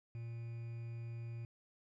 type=tone with quantisation; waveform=triangle; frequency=116.54 Hz; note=A#2; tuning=in tune; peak=-40 dBFS; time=0.15-1.45 s; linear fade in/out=0 ms; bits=10; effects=low-pass 3000 Hz 12 dB/octave